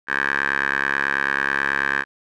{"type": "tone with band-pass filter", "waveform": "10% pulse", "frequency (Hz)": 69.2, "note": "C#2", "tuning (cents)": -2, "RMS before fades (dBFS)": -22, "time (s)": [0.07, 2.05], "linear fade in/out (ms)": 50, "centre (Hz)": 1600, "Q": 6.1, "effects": []}